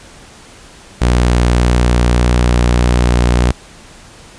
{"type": "tone with vibrato", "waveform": "sawtooth", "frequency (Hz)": 60.3, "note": "B1", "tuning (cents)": -41, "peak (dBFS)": -5, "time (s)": [1.01, 3.52], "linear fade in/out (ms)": 10, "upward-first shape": "sine", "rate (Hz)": 1.7, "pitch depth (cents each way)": 9, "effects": ["pink hiss -39 dBFS RMS until 4.38 s", "resampled to 22050 Hz"]}